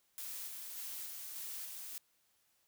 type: noise with tremolo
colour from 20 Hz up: blue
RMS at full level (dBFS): -44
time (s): 0.18-1.98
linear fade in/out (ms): 0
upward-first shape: square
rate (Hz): 1.7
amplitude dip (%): 25
effects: white hiss -75 dBFS RMS until 2.67 s